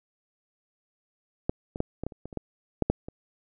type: clicks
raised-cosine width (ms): 2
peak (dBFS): -11 / -21 / -11 / -19 / -18 / -30 / -24 / -28 / -17 / -9 / -8 / -24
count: 12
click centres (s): 1.495 / 1.759 / 1.804 / 2.036 / 2.066 / 2.122 / 2.256 / 2.328 / 2.373 / 2.823 / 2.9 / 3.085
effects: none